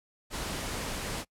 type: noise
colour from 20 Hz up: pink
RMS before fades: -35 dBFS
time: 0.3-1.25 s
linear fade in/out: 50 ms
effects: noise-tail reverb RT60 0.1 s tail -25 dB re dry + low-pass 11000 Hz 12 dB/octave